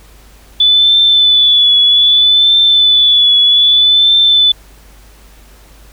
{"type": "tone with vibrato", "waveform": "sine", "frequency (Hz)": 3474, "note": "A7", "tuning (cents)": -23, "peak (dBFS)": -5, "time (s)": [0.6, 4.52], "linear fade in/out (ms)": 5, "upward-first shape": "triangle", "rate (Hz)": 0.63, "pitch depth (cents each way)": 43, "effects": ["added 50 Hz sine -39 dBFS peak until 5.92 s", "pink hiss -44 dBFS RMS until 5.92 s"]}